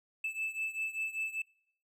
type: beating tone pair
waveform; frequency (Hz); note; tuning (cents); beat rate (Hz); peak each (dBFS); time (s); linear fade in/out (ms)
triangle; 2627 / 2632.1; E7 / E7; -7 / -3; 5.1; -34 / -37; 0.24-1.42; 5
effects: noise-tail reverb RT60 0.7 s tail -26 dB re dry